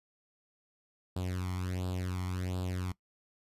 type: tone with flanger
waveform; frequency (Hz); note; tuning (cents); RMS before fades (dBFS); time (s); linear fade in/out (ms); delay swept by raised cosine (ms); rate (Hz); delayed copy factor
sawtooth; 91.4; F#2; -21; -35; 1.16-2.92; 5; 0.24 to 0.94; 1.4; +0.8
effects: noise-tail reverb RT60 0.1 s tail -20 dB re dry + resampled to 32000 Hz